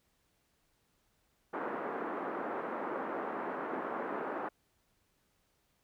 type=band-pass noise; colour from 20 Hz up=pink; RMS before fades=-38 dBFS; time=1.53-4.49 s; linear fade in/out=10 ms; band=270 to 1500 Hz; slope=24 dB/octave; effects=pink hiss -75 dBFS RMS until 5.83 s